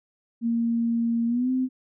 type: tone with pitch glide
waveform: sine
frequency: 232.2 to 257.6 Hz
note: A#3 to C4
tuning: -7 to -27 cents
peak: -21 dBFS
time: 0.41-1.69 s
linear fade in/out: 50 ms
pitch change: +180 cents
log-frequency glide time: 1.27-1.5 s
effects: none